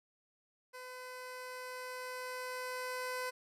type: tone with level ramp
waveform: 15% pulse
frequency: 506 Hz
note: B4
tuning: 42 cents sharp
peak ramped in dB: -40 to -30 dBFS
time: 0.73-3.31 s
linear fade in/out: 20 ms
effects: resampled to 32000 Hz